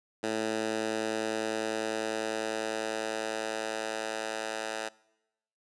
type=tone with high-pass filter sweep; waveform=10% pulse; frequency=110 Hz; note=A2; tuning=in tune; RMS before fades=-33 dBFS; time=0.23-4.89 s; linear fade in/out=10 ms; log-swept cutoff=300 to 720 Hz; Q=0.94; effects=noise-tail reverb RT60 0.9 s tail -23 dB re dry + resampled to 22050 Hz